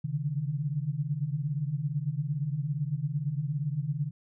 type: tone cluster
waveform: sine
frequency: 136 / 145.3 / 153.6 Hz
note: C#3 / D3 / D#3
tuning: -33 / -18 / -22 cents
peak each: -32 / -37 / -31 dBFS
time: 0.04-4.11 s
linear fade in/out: 10 ms
effects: none